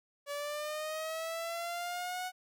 sawtooth linear sweep, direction up, 570 to 740 Hz, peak -32 dBFS, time 0.26-2.32 s, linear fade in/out 50 ms, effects none

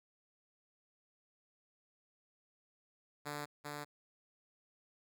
5% pulse tone with echo, 146.83 Hz, D3, in tune, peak -29 dBFS, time 3.25-3.46 s, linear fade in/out 20 ms, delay 390 ms, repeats 1, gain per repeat -2 dB, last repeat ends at 3.85 s, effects none

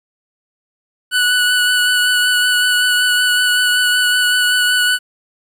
25% pulse tone with vibrato, 1480 Hz, F#6, in tune, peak -8 dBFS, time 1.11-4.99 s, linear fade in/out 50 ms, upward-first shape sine, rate 5.3 Hz, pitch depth 16 cents each way, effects resampled to 32000 Hz + 8-bit

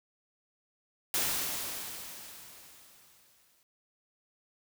white noise with exponential decay, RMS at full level -29 dBFS, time 1.14-3.63 s, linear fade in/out 1 ms, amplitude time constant 540 ms, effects none

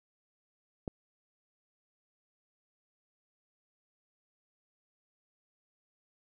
click, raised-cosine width 2 ms, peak -22 dBFS, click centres 0.878 s, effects none

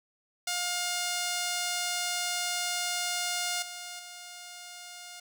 5% pulse tone with level steps, 710 Hz, F5, 28 cents sharp, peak -18 / -28 / -32 dBFS, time 0.47-5.2 s, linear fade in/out 5 ms, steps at 3.62 / 3.99 s, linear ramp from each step 5 ms, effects none

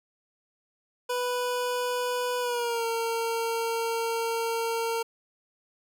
25% pulse tone with pitch glide, 493.9 to 458.2 Hz, B4 to A#4, 0 to -30 cents, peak -23 dBFS, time 1.09-5.03 s, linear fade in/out 10 ms, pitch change -130 cents, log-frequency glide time 2.4-2.85 s, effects none

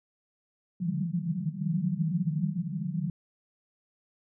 white band-pass noise, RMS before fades -30 dBFS, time 0.8-3.1 s, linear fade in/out 2 ms, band 150 to 190 Hz, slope 96 dB/octave, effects none

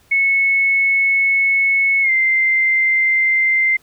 sine tone with pitch glide, 2200 to 2085 Hz, C#7 to C7, -14 to -7 cents, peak -12 dBFS, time 0.11-3.77 s, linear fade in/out 10 ms, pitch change -93 cents, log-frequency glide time 2.02-2.11 s, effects pink hiss -54 dBFS RMS until 3.82 s

